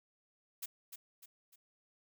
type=noise with echo; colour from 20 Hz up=blue; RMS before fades=-41 dBFS; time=0.62-0.66 s; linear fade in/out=10 ms; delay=300 ms; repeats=3; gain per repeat=-7 dB; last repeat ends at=1.56 s; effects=none